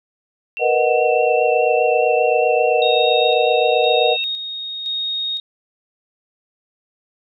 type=tone with vibrato; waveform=sine; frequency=2700 Hz; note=E7; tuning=41 cents sharp; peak=-24 dBFS; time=0.57-4.24 s; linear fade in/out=0 ms; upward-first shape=sine; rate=4.9 Hz; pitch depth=18 cents each way
type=chord; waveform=sine; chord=B major seventh; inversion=third; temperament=equal with one note detuned; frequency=466.2 / 493.9 / 618.7 / 740 Hz; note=A#4 / B4 / D#5 / F#5; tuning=0 / 0 / -10 / 0 cents; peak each=-19 dBFS; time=0.59-4.17 s; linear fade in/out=50 ms
type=tone with tremolo; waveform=sine; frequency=3729 Hz; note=A#7; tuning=in tune; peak=-20 dBFS; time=2.82-5.4 s; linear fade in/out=2 ms; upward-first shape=square; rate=0.98 Hz; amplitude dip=45%
effects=none